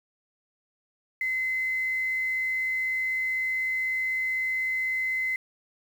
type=tone with quantisation; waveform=sine; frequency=2049 Hz; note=C7; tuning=37 cents flat; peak=-25 dBFS; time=1.21-5.36 s; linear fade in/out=2 ms; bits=8; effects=none